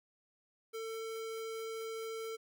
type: tone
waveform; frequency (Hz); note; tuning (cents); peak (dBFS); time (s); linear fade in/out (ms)
square; 447.7; A4; +30; -40; 0.73-2.37; 20
effects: none

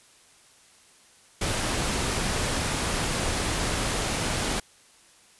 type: noise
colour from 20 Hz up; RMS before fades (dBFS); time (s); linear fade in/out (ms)
pink; -27; 1.41-4.6; 5
effects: white hiss -56 dBFS RMS until 5.39 s + resampled to 24000 Hz

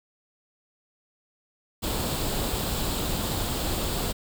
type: noise with comb filter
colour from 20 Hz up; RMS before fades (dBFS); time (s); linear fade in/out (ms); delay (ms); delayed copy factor
pink; -28; 1.82-4.13; 20; 0.25; +0.5
effects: none

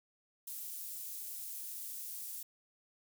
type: high-pass noise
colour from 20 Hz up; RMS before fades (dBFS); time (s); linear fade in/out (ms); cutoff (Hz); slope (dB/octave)
pink; -44; 0.47-2.43; 5; 12000; 12
effects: none

